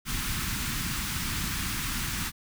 pink band-stop noise, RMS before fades -31 dBFS, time 0.05-2.32 s, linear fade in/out 50 ms, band 270 to 1100 Hz, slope 24 dB/octave, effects none

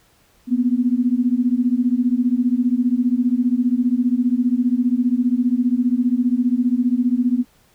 sine beating tone pair, 239.1 / 254.1 Hz, A#3 / B3, +44 / +49 cents, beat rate 15 Hz, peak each -18 dBFS, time 0.47-7.45 s, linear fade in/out 50 ms, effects pink hiss -57 dBFS RMS until 7.74 s

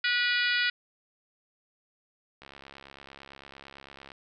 harmonic tone, 486.9 Hz, B4, 25 cents flat, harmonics 3 / 4 / 5 / 6 / 7 / 8 / 9 / 10, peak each -28 / -30 / -32 / -34 / -35 / -36 / -37 / -38 dBFS, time 0.04-0.7 s, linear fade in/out 5 ms
click train, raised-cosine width 0.3 ms, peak -30 dBFS, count 118, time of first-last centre 2.42-4.118 s, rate 68.9 Hz
effects none

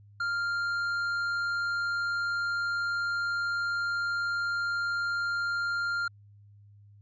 sine tone with hard clipping, 1396.9 Hz, F6, in tune, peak -29 dBFS, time 0.2-6.08 s, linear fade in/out 5 ms, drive 6 dB, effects added 102 Hz sine -52 dBFS peak until 7.01 s + resampled to 16000 Hz

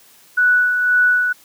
sine tone with tremolo, 1478 Hz, F#6, 2 cents flat, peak -10 dBFS, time 0.37-1.33 s, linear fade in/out 10 ms, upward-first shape sine, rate 1.9 Hz, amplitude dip 45%, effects white hiss -49 dBFS RMS until 1.44 s + high-pass 100 Hz 12 dB/octave

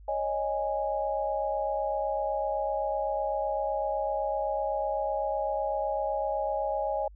sine chord, C# suspended second, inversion none, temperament equal with one note detuned, 554.4 / 622.3 / 826.8 Hz, C#5 / D#5 / G#5, 0 / 0 / -8 cents, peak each -32 / -31 / -31 dBFS, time 0.08-7.08 s, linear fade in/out 5 ms, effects added 50 Hz sine -47 dBFS peak until 7.15 s

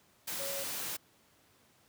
sine tone in noise, 554.4 Hz, C#5, in tune, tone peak -40 dBFS, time 0.39-0.64 s, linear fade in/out 10 ms, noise white, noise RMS -38 dBFS, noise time 0.27-0.97 s, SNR -5 dB, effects pink hiss -66 dBFS RMS until 1.88 s + high-pass 100 Hz 12 dB/octave

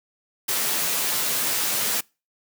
white noise with comb filter, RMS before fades -24 dBFS, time 0.48-2.01 s, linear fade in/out 10 ms, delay 11 ms, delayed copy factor -0.5, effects noise-tail reverb RT60 0.3 s tail -26 dB re dry + high-pass 150 Hz 12 dB/octave

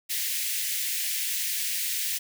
white high-pass noise, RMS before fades -29 dBFS, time 0.09-2.19 s, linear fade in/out 20 ms, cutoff 1800 Hz, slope 48 dB/octave, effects none

